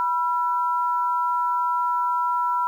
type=tone pair together; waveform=sine; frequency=979.6 / 1349 Hz; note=B5 / E6; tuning=-14 / +40 cents; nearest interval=tritone; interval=554 cents; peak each=-21 / -26 dBFS; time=0-2.67 s; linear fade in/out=0 ms; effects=9-bit